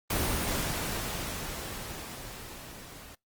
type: noise with level ramp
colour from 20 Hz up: pink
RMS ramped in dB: -28 to -48 dBFS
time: 0.1-3.15 s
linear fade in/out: 5 ms
effects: noise-tail reverb RT60 0.2 s tail -26 dB re dry + Opus 24 kbps